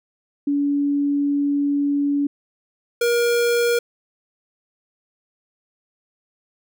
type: tone pair in turn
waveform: sine / square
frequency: 285.3 / 474.6 Hz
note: C#4 / A#4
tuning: +50 / +31 cents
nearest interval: major sixth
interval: 881 cents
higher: second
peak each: -17 dBFS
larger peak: neither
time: 0.47-2.27 / 3.01-3.79 s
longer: first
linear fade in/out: 5 ms
effects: none